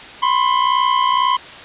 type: tone pair together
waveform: 45% pulse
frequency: 1002 / 1064 Hz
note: B5 / C6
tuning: +25 / +29 cents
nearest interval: minor second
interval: 104 cents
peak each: -16 dBFS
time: 0.22-1.37 s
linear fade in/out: 10 ms
effects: white hiss -35 dBFS RMS until 1.64 s + resampled to 8000 Hz

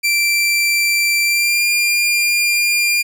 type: tone with pitch glide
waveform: sawtooth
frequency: 2349 to 2401 Hz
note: D7 to D7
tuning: 0 to +38 cents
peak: -10 dBFS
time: 0.03-3.03 s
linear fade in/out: 20 ms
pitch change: +38 cents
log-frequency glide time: 1.23-1.65 s
effects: none

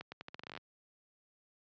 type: accelerating click train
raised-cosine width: 0.3 ms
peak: -28 dBFS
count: 14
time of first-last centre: 0.01-0.575 s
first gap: 110 ms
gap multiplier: 0.82
effects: high-pass 100 Hz 12 dB/octave + resampled to 16000 Hz

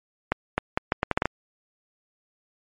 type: accelerating click train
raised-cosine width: 0.5 ms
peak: -6 dBFS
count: 9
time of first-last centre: 0.32-1.256 s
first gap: 260 ms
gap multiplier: 0.75
effects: MP3 48 kbps

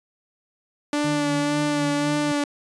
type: tone with vibrato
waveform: sawtooth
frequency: 292.1 Hz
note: D4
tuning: 9 cents flat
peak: -17 dBFS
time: 0.93-2.44 s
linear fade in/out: 2 ms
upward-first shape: sine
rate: 1.8 Hz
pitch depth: 22 cents each way
type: tone with tremolo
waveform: triangle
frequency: 150 Hz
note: D3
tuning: 37 cents sharp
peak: -25 dBFS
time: 1.04-2.32 s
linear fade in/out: 5 ms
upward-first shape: sine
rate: 4 Hz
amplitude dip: 55%
effects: resampled to 22050 Hz

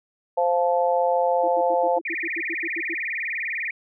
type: harmonic tone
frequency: 174.3 Hz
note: F3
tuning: 3 cents flat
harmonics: 3 / 4 / 5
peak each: -21 / -23 / -24 dBFS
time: 0.37-1.99 s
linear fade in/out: 10 ms
type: tone bursts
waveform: sine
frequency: 334.8 Hz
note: E4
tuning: 27 cents sharp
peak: -30 dBFS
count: 12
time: 1.43-2.945 s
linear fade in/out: 10 ms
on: 52 ms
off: 81 ms
type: tone with vibrato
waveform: sine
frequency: 2093 Hz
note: C7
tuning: in tune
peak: -25 dBFS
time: 2.05-3.71 s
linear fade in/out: 5 ms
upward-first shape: sine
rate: 20 Hz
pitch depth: 270 cents each way
effects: none

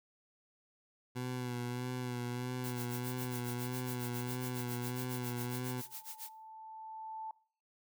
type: tone with vibrato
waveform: 20% pulse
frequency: 123.9 Hz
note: B2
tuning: 6 cents sharp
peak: -32 dBFS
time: 1.15-5.82 s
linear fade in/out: 20 ms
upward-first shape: sine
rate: 1.6 Hz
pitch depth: 33 cents each way
type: noise with tremolo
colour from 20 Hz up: blue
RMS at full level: -44 dBFS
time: 2.64-6.29 s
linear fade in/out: 0 ms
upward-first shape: sine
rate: 7.3 Hz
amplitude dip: 95%
type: tone with exponential growth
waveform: sine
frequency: 880 Hz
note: A5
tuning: in tune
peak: -39 dBFS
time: 3.99-7.31 s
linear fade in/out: 2 ms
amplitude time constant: 720 ms
effects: noise-tail reverb RT60 0.5 s tail -22 dB re dry

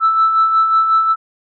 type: tone with tremolo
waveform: sine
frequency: 1318.5 Hz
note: E6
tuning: in tune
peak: -7 dBFS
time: 0-1.16 s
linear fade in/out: 50 ms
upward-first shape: sine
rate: 5.5 Hz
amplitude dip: 50%
effects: tanh soft clip ceiling -5 dBFS

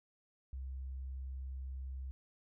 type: tone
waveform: sine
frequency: 65.8 Hz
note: C2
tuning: 10 cents sharp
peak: -40 dBFS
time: 0.53-2.11 s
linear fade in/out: 0 ms
effects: none

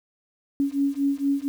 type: beating tone pair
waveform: sine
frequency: 277.2 / 281.5 Hz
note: C#4 / C#4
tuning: 0 / +27 cents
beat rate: 4.3 Hz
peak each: -24 dBFS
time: 0.6-1.48 s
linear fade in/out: 0 ms
effects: 8-bit

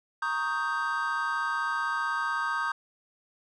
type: chord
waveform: triangle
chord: Eb dominant seventh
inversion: second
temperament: equal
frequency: 932.3 / 1108.7 / 1244.5 / 1568 Hz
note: Bb5 / Db6 / Eb6 / G6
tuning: 0 / 0 / 0 / 0 cents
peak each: -33 / -33 / -30 / -29 dBFS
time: 0.22-2.72 s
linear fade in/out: 5 ms
effects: resampled to 24000 Hz

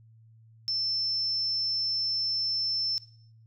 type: tone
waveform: sine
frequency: 5320 Hz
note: E8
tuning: 15 cents sharp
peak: -26 dBFS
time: 0.68-2.98 s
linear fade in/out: 0 ms
effects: noise-tail reverb RT60 0.6 s tail -17 dB re dry + added 112 Hz sine -53 dBFS peak until 3.46 s

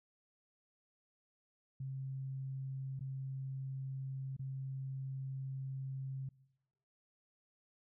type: tone with dropouts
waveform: sine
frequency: 133.8 Hz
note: C3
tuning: 39 cents sharp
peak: -39 dBFS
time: 1.8-6.29 s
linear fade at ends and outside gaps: 5 ms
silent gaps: 2.994-3.007 / 4.366-4.393 s
effects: noise-tail reverb RT60 1.0 s tail -23 dB re dry

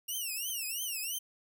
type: tone with vibrato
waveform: 5% pulse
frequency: 2794 Hz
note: F7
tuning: in tune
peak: -26 dBFS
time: 0.08-1.19 s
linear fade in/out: 10 ms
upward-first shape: triangle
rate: 3 Hz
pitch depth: 220 cents each way
effects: none

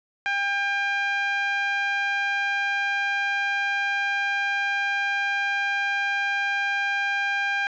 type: tone with low-pass filter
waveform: 5% pulse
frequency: 800 Hz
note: G5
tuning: 35 cents sharp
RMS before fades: -25 dBFS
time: 0.26-7.67 s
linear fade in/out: 0 ms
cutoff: 1900 Hz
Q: 2.5
effects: resampled to 16000 Hz + 9-bit

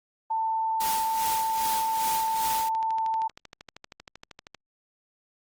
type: tone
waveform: sine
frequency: 891 Hz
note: A5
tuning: 22 cents sharp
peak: -24 dBFS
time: 0.3-3.28 s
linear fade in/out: 10 ms
type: noise with tremolo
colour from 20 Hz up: white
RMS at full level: -31 dBFS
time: 0.8-2.69 s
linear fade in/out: 5 ms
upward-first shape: sine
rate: 2.5 Hz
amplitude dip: 65%
type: click train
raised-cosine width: 0.2 ms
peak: -25 dBFS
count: 40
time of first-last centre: 1.5-4.547 s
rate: 12.8 Hz
effects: Opus 24 kbps

